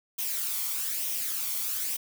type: noise with flanger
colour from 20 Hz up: blue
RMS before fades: -31 dBFS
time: 0.18-1.97 s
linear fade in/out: 10 ms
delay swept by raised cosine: 0.33 to 0.92 ms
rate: 1.1 Hz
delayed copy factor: +0.5
effects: none